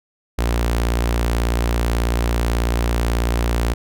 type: tone with notch filter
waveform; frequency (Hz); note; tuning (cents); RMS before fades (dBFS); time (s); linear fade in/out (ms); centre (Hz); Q
sawtooth; 58.27; A#1; 0; -19; 0.38-3.74; 10; 150; 1.5
effects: none